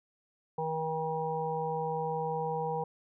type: harmonic tone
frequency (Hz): 159.5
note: D#3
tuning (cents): +43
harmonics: 1 / 3 / 5 / 6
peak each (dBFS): -38 / -34 / -35 / -38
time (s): 0.58-2.84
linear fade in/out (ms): 5
effects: none